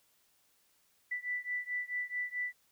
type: beating tone pair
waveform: sine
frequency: 1975.5 / 1980.1 Hz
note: B6 / B6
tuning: 0 / +4 cents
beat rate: 4.6 Hz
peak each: -37 / -38 dBFS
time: 1.11-2.53 s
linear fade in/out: 10 ms
effects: white hiss -71 dBFS RMS until 2.71 s